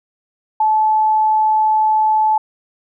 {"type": "tone", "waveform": "sine", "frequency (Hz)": 866, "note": "A5", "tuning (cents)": -28, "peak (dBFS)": -11, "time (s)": [0.6, 2.38], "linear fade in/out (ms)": 5, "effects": []}